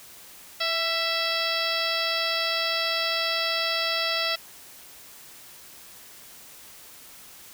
harmonic tone with a mistuned harmonic, 659.3 Hz, E5, in tune, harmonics 1 / 2 / 3 / 4 / 5 / 6 / 7 / 8, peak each -32 / -32 / -32 / -32 / -32 / -32 / -32 / -32 dBFS, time 0.6-4.36 s, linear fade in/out 10 ms, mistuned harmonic 2, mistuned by +31 cents, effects white hiss -47 dBFS RMS until 7.53 s

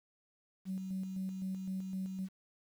sine tone with tremolo, 189.1 Hz, F#3, 38 cents sharp, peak -34 dBFS, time 0.65-2.29 s, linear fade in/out 50 ms, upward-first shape square, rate 3.9 Hz, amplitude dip 40%, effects tanh soft clip ceiling -30 dBFS + 10-bit

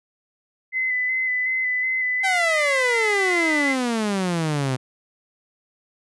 sine tone with vibrato, 2024 Hz, B6, 42 cents sharp, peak -20 dBFS, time 0.72-3.76 s, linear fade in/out 50 ms, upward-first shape square, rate 2.7 Hz, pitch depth 19 cents each way
sawtooth exponential sweep, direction down, 786 to 125.9 Hz, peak -17 dBFS, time 2.23-4.77 s, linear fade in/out 20 ms
effects resampled to 24000 Hz

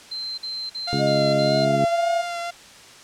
sine tone bursts, 4111 Hz, C8, 31 cents flat, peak -27 dBFS, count 5, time 0.11-1.652 s, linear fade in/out 10 ms, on 270 ms, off 48 ms
sawtooth tone with vibrato, 698.5 Hz, F5, in tune, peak -23 dBFS, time 0.87-2.51 s, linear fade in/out 10 ms, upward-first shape triangle, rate 1.8 Hz, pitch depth 38 cents each way
harmonic tone, 69.4 Hz, C#2, 3 cents sharp, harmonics 2 / 3 / 4 / 5 / 6, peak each -25 / -27 / -28 / -29 / -30 dBFS, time 0.93-1.85 s, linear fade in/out 0 ms
sine tone with pitch glide, 619 to 678.9 Hz, D#5 to F5, -9 to -49 cents, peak -19 dBFS, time 0.98-2.24 s, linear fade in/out 50 ms, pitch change +160 cents, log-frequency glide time 1.46-1.77 s
effects white hiss -45 dBFS RMS until 3.03 s + low-pass 7000 Hz 12 dB/octave

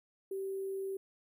sine tone with sample-and-hold, 387.5 Hz, G4, 20 cents flat, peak -35 dBFS, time 0.31-0.97 s, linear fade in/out 5 ms, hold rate 11025 Hz, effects none

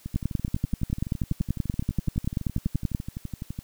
two click trains, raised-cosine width 5 ms, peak -20 / -12 dBFS, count 43 / 30, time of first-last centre 0.06-3.589 / 0.16-2.948 s, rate 11.9 / 10.4 Hz, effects white hiss -55 dBFS RMS until 3.63 s

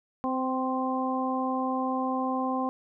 harmonic tone with a mistuned harmonic, 259.3 Hz, C4, 15 cents flat, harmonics 1 / 2 / 3 / 4, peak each -29 / -34 / -32 / -32 dBFS, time 0.24-2.69 s, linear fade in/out 0 ms, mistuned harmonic 4, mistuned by +16 cents, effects none

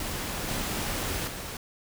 pink noise with level steps, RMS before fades -33 / -31 / -37 dBFS, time 0-1.57 s, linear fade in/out 2 ms, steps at 0.48 / 1.27 s, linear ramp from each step 10 ms, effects none

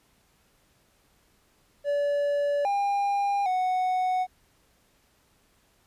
triangle tone with pitch steps, 575 / 804 / 739 Hz, D5 / G5 / F#5, -37 / +44 / -2 cents, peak -21 dBFS, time 1.84-4.27 s, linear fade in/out 50 ms, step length 810 ms, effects pink hiss -65 dBFS RMS until 5.86 s + resampled to 32000 Hz

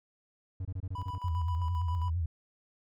triangle tone bursts, 93.2 Hz, F#2, 13 cents sharp, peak -31 dBFS, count 8, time 0.6-1.183 s, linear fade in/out 5 ms, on 51 ms, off 25 ms
triangle tone with tremolo, 987.8 Hz, B5, in tune, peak -35 dBFS, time 0.95-2.1 s, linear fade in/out 5 ms, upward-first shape square, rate 7.5 Hz, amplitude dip 60%
sine tone with vibrato, 84.8 Hz, E2, 50 cents sharp, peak -28 dBFS, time 1.24-2.26 s, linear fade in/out 5 ms, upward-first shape sine, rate 8.8 Hz, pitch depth 110 cents each way
effects none

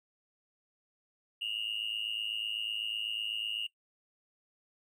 triangle tone with amplitude modulation, 2843 Hz, F7, 30 cents sharp, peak -26 dBFS, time 1.41-3.67 s, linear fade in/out 10 ms, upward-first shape sine, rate 108 Hz, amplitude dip 100%, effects noise-tail reverb RT60 0.1 s tail -20 dB re dry + tanh soft clip ceiling -27 dBFS

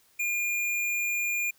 square tone, 2416 Hz, D7, 48 cents sharp, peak -27 dBFS, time 0.19-1.51 s, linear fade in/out 10 ms, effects white hiss -63 dBFS RMS until 1.58 s

